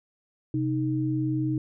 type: tone pair together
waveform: sine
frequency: 129.9 / 311.1 Hz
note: C3 / D#4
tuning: -12 / 0 cents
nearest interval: octave + minor third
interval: 1512 cents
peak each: -27 / -26 dBFS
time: 0.54-1.58 s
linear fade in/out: 2 ms
effects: none